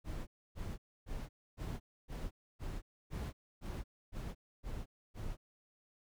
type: noise bursts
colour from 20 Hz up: brown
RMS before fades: -41 dBFS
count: 11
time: 0.04-5.37 s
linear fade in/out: 50 ms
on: 230 ms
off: 280 ms
effects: none